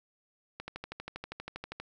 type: click train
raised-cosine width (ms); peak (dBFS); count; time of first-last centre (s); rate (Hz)
0.3; -23; 16; 0.6-1.8; 12.5
effects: none